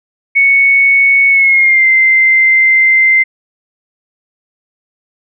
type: tone with pitch glide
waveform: sine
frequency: 2217 to 2081 Hz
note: C#7 to C7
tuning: 0 to -10 cents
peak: -5 dBFS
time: 0.35-3.24 s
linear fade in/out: 20 ms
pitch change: -110 cents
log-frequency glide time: 1.29-1.87 s
effects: none